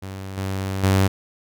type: tone with level steps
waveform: sawtooth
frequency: 96.1 Hz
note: G2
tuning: 34 cents flat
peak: -27 / -20 / -11 dBFS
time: 0.02-1.08 s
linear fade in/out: 10 ms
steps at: 0.37 / 0.83 s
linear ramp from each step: 10 ms
effects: none